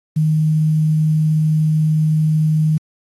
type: tone with quantisation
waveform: sine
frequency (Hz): 155.56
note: D#3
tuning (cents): 0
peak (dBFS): -12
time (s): 0.16-2.78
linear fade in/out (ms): 10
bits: 7
effects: AAC 32 kbps